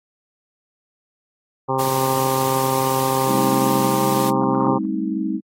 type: harmonic tone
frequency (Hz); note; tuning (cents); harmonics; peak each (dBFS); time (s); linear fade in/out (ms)
132.5; C3; +22; 1 / 2 / 3 / 4 / 6 / 7 / 8 / 9; -27 / -29 / -25 / -26 / -25 / -25 / -27 / -30; 1.68-4.79; 20
type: high-pass noise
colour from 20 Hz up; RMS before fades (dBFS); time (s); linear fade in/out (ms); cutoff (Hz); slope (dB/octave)
white; -29; 1.78-4.31; 20; 180; 96
type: chord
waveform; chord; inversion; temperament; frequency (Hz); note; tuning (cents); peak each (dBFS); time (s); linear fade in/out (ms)
sine; A half-diminished seventh; third; just; 198 / 220 / 264 / 316.8; G3 / A3 / C4 / Eb4; +18 / 0 / +16 / +31; -25 / -28 / -27 / -24; 3.26-5.41; 50
effects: AAC 48 kbps